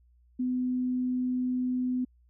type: tone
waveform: sine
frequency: 252 Hz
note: B3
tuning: 35 cents sharp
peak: -26 dBFS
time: 0.39-2.05 s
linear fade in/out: 10 ms
effects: added 60 Hz sine -59 dBFS peak until 2.29 s